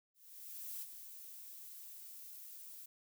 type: noise with ADSR envelope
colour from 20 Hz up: violet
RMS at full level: -44 dBFS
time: 0.14-2.86 s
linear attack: 680 ms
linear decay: 33 ms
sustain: -8 dB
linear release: 7 ms
effects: none